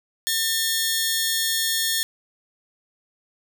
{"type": "tone cluster", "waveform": "15% pulse", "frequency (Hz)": [1800, 3323, 4330], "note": ["A6", "G#7", "C#8"], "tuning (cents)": [39, 0, -41], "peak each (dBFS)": -19, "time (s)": [0.27, 2.03], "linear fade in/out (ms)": 0, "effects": ["8-bit"]}